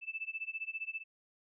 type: tone with tremolo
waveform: sine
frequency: 2637 Hz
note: E7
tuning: in tune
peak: -34 dBFS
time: 0.01-1.04 s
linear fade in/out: 50 ms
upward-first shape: sine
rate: 15 Hz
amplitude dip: 95%
effects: none